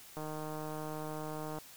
click train, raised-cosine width 1 ms, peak -28 dBFS, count 219, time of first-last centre 0.17-1.586 s, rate 154 Hz, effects white hiss -54 dBFS RMS until 1.76 s

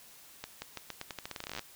accelerating click train, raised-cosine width 0.2 ms, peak -21 dBFS, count 21, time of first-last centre 0.44-1.593 s, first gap 180 ms, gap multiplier 0.85, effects white hiss -55 dBFS RMS until 1.75 s

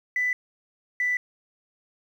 sine tone pair in turn, 1991 / 1982.7 Hz, B6 / B6, +14 / +6 cents, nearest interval unison, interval 8 cents, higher first, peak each -21 dBFS, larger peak neither, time 0.16-0.33 / 1-1.17 s, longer neither, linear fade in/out 2 ms, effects tanh soft clip ceiling -17 dBFS + 9-bit

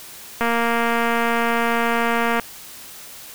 click train, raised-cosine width 0.5 ms, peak -6 dBFS, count 464, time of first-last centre 0.41-2.397 s, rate 233 Hz, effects white hiss -39 dBFS RMS until 3.34 s

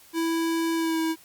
square tone with pitch glide, 329.6 to 323.2 Hz, E4 to E4, 0 to -34 cents, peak -24 dBFS, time 0.13-1.16 s, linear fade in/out 50 ms, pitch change -34 cents, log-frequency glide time 0.75-0.99 s, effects white hiss -53 dBFS RMS until 1.24 s + Opus 48 kbps

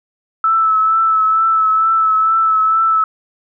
sine tone with vibrato, 1311 Hz, E6, 10 cents flat, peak -10 dBFS, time 0.44-3.04 s, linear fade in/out 2 ms, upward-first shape triangle, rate 2.2 Hz, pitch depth 28 cents each way, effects none

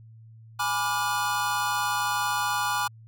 square chord, G# diminished seventh, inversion none, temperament equal with one note detuned, 830.6 / 987.8 / 1174.7 / 1429.6 Hz, G#5 / B5 / D6 / F6, 0 / 0 / 0 / +40 cents, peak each -31 dBFS, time 0.59-2.88 s, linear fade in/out 10 ms, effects added 112 Hz sine -46 dBFS peak until 3.07 s

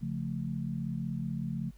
sine chord, Db augmented, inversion none, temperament equal, 138.59 / 174.61 / 220 Hz, Db3 / F3 / A3, 0 / 0 / 0 cents, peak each -36 / -36 / -37 dBFS, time 0.01-1.71 s, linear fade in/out 20 ms, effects added 50 Hz sine -52 dBFS peak until 1.77 s + pink hiss -67 dBFS RMS until 1.77 s

